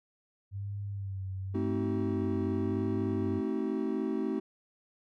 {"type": "tone with vibrato", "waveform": "sine", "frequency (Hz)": 98, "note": "G2", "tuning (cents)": 0, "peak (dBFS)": -34, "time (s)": [0.51, 3.42], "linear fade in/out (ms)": 50, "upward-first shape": "sine", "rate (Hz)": 0.92, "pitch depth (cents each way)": 55}
{"type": "chord", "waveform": "triangle", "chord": "A diminished seventh", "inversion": "none", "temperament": "just", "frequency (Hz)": [220, 264, 316.8, 380.2], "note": ["A3", "C4", "Eb4", "Gb4"], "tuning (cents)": [0, 16, 31, 47], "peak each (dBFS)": -33, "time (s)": [1.54, 4.4], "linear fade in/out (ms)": 10}
{"effects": []}